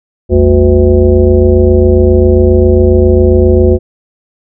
sine tone with frequency modulation, 225.2 Hz, A3, 40 cents sharp, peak -3 dBFS, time 0.29-3.79 s, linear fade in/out 50 ms, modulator 141 Hz, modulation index 1.9, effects none

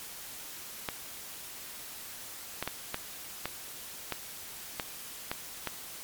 clicks, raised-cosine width 0.3 ms, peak -15 dBFS, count 9, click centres 0.888 / 2.626 / 2.676 / 2.944 / 3.456 / 4.123 / 4.798 / 5.315 / 5.673 s, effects white hiss -44 dBFS RMS until 6.03 s + MP3 96 kbps

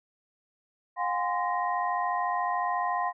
sine tone cluster, 714 / 808 / 1035 / 1871 Hz, F5 / G#5 / C6 / A#6, +38 / -48 / -19 / +6 cents, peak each -30 / -34 / -29 / -37 dBFS, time 0.96-3.13 s, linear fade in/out 50 ms, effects none

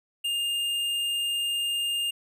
sine tone with hard clipping, 2815 Hz, F7, 13 cents sharp, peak -27 dBFS, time 0.24-2.11 s, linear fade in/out 10 ms, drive 10 dB, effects none

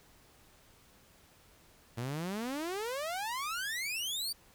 sawtooth exponential sweep, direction up, 113.2 to 4735 Hz, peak -31 dBFS, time 1.97-4.33 s, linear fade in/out 10 ms, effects pink hiss -62 dBFS RMS until 4.54 s

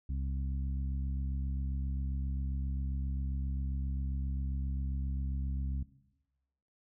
harmonic tone, 67.5 Hz, C#2, 45 cents flat, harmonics 1 / 2 / 3 / 4, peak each -33 / -41 / -47 / -50 dBFS, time 0.09-5.83 s, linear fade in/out 5 ms, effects noise-tail reverb RT60 1.0 s tail -17 dB re dry

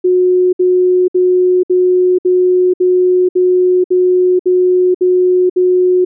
sine tone bursts, 364.2 Hz, F#4, 27 cents flat, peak -7 dBFS, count 11, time 0.04-6.05 s, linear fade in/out 10 ms, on 490 ms, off 62 ms, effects none

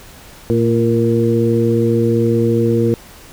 harmonic tone with a mistuned harmonic, 114.9 Hz, A#2, 25 cents flat, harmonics 1 / 2 / 3 / 4, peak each -17 / -17 / -17 / -17 dBFS, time 0.5-2.94 s, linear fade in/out 0 ms, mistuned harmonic 4, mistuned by +29 cents, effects pink hiss -40 dBFS RMS until 3.32 s

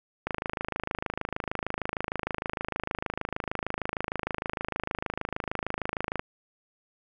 click train, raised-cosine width 0.5 ms, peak -14 dBFS, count 158, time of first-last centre 0.27-6.195 s, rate 26.5 Hz, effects none

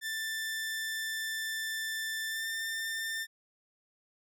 sawtooth tone with pitch glide, 1772 to 1794.7 Hz, A6 to A6, +12 to +34 cents, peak -30 dBFS, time 0.01-3.27 s, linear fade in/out 50 ms, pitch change +22 cents, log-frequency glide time 2.28-2.47 s, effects none

